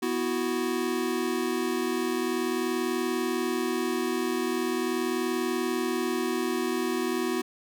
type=chord; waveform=square; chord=B suspended fourth; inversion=none; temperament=equal; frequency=246.9 / 329.6 / 370 Hz; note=B3 / E4 / F#4; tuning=0 / 0 / 0 cents; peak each=-32 / -32 / -30 dBFS; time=0.02-7.42 s; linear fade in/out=10 ms; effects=none